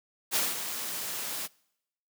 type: noise with ADSR envelope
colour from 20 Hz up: white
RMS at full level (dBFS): -26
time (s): 0.31-1.48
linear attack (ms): 44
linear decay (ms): 190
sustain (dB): -9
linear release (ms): 29
effects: noise-tail reverb RT60 0.8 s tail -25 dB re dry + high-pass 150 Hz 12 dB/octave